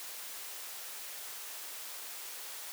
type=high-pass noise; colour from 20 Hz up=white; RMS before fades=-44 dBFS; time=0-2.72 s; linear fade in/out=0 ms; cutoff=460 Hz; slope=12 dB/octave; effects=none